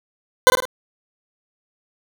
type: tone with echo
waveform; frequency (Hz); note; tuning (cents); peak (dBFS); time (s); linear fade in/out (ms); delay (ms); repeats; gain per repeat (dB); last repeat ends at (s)
20% pulse; 509; C5; -48; -3; 0.47-0.5; 0; 51; 3; -6; 0.653
effects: none